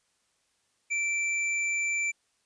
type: tone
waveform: square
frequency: 2339 Hz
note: D7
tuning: 8 cents flat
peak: -27 dBFS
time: 0.9-2.12 s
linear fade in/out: 20 ms
effects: white hiss -72 dBFS RMS until 2.45 s + resampled to 22050 Hz